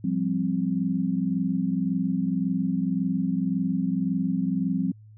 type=chord; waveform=sine; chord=F suspended second; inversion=none; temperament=just; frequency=174.61 / 196.44 / 261.9 Hz; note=F3 / G3 / C4; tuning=0 / +4 / +2 cents; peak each=-27 dBFS; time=0.04-4.92 s; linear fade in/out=5 ms; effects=added 107 Hz sine -46 dBFS peak until 5.17 s